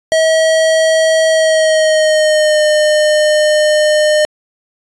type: tone with pitch glide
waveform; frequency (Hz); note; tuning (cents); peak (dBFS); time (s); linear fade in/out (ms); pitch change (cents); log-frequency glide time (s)
square; 641 to 607.8; E5 to D#5; -49 to -41; -9; 0.12-4.25; 0; -92; 1.29-2.63
effects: resampled to 22050 Hz